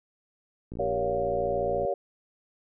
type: click train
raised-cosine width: 3 ms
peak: -26 dBFS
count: 67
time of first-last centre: 0.72-1.85 s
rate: 58.4 Hz
type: chord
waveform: sine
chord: G half-diminished seventh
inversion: none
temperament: just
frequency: 392 / 470.4 / 564.5 / 705.6 Hz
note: G4 / Bb4 / Db5 / F5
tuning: 0 / +16 / +31 / +18 cents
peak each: -32 / -32 / -28 / -32 dBFS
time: 0.79-1.94 s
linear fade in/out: 5 ms
effects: none